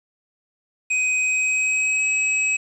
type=tone with pitch glide; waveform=square; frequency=2512 to 2550 Hz; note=D#7 to D#7; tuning=+16 to +42 cents; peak=-19 dBFS; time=0.9-2.57 s; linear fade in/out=10 ms; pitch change=+26 cents; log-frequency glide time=1.17-2.05 s; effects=resampled to 22050 Hz + 8-bit